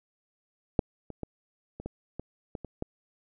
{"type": "clicks", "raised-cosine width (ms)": 2, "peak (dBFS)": [-8, -26, -21, -26, -22, -22, -22, -25, -18], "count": 9, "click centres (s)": [0.792, 1.103, 1.233, 1.8, 1.86, 2.196, 2.552, 2.647, 2.824], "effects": []}